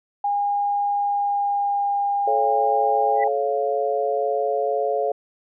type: tone with pitch glide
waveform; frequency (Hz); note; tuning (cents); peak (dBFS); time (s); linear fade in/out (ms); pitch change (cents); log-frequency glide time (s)
sine; 813 to 806.9; G#5 to G5; -37 to +50; -19; 0.24-3.28; 5; -13; 0.93-1.91
type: chord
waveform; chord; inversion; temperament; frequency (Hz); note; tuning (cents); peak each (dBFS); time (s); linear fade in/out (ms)
sine; A augmented; none; equal with one note detuned; 432.4 / 554.4 / 698.5; A4 / C#5 / E#5; -30 / 0 / 0; -24; 2.27-5.12; 5
type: tone with exponential growth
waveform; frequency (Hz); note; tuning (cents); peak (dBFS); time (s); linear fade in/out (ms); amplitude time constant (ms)
sine; 1975.5; B6; 0; -24; 3.15-3.24; 5; 18
effects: none